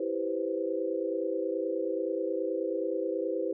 sine chord, C major seventh, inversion first, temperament equal, 329.6 / 392 / 493.9 / 523.3 Hz, E4 / G4 / B4 / C5, 0 / 0 / 0 / 0 cents, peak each -34 dBFS, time 0-3.53 s, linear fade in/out 5 ms, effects none

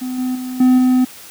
triangle tone with level steps, 254.1 Hz, B3, 49 cents sharp, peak -19 / -15 / -21 / -6 / -8 dBFS, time 0.01-1.05 s, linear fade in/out 10 ms, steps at 0.18 / 0.35 / 0.6 / 0.78 s, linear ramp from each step 5 ms, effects white hiss -38 dBFS RMS until 1.3 s + high-pass 80 Hz 12 dB/octave

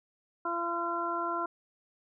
harmonic tone, 341.3 Hz, F4, 40 cents flat, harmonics 1 / 2 / 3 / 4, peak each -37 / -37 / -34 / -34 dBFS, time 0.45-1.46 s, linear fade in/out 5 ms, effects none

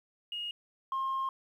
sine tone pair in turn, 2866 / 1067 Hz, F7 / C6, +44 / +34 cents, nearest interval octave + perfect fourth, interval 1710 cents, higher first, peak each -34 / -28 dBFS, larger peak second, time 0.32-0.51 / 0.92-1.29 s, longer second, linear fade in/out 2 ms, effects tanh soft clip ceiling -28 dBFS + 11-bit

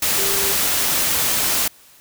sine tone in noise, 395.4 Hz, G4, 15 cents sharp, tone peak -27 dBFS, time 0.18-0.53 s, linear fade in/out 5 ms, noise white, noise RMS -19 dBFS, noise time 0.02-1.68 s, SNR -11 dB, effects white hiss -49 dBFS RMS until 2 s

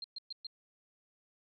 sine tone bursts, 4190 Hz, C8, 2 cents sharp, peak -39 dBFS, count 4, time 0.02-0.468 s, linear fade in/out 2 ms, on 22 ms, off 120 ms, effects none

